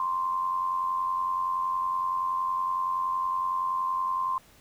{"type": "tone with amplitude modulation", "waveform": "sine", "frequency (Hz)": 1046, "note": "C6", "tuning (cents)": -1, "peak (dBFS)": -23, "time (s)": [0, 4.38], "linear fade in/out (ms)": 2, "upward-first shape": "sine", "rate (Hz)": 90.7, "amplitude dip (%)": 50, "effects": ["pink hiss -57 dBFS RMS until 4.6 s"]}